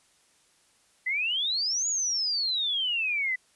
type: exponential two-way sweep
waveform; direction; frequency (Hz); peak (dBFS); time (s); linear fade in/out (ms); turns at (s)
sine; up then down; 1975.5 to 6900 to 1975.5; -25; 1.06-3.36; 10; 1.88
effects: white hiss -64 dBFS RMS until 3.55 s + resampled to 24000 Hz